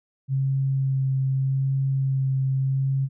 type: tone with vibrato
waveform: sine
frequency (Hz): 134.4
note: C3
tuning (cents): +47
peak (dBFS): -20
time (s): 0.28-3.09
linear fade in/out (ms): 50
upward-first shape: sine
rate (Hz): 0.82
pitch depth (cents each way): 13
effects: none